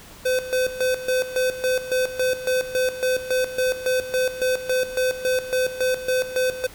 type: tone with tremolo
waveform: square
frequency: 510 Hz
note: C5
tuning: 44 cents flat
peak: -19 dBFS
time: 0.25-6.67 s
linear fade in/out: 10 ms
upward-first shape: square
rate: 3.6 Hz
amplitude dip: 75%
effects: pink hiss -44 dBFS RMS until 6.74 s